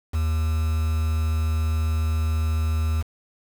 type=tone with quantisation; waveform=triangle; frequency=79.2 Hz; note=D#2; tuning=31 cents sharp; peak=-18 dBFS; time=0.13-3.03 s; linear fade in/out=20 ms; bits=6; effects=none